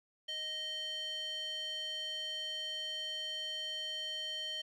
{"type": "tone with band-pass filter", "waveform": "square", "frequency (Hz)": 622.3, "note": "D#5", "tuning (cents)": 0, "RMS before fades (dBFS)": -40, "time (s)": [0.28, 4.62], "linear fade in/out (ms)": 10, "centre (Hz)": 3400, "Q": 8.9, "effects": []}